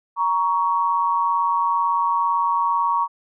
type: tone pair together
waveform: sine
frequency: 940 / 1117.9 Hz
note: A#5 / C#6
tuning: +14 / +14 cents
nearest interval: minor third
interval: 300 cents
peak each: -20 dBFS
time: 0.16-3.08 s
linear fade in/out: 50 ms
effects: none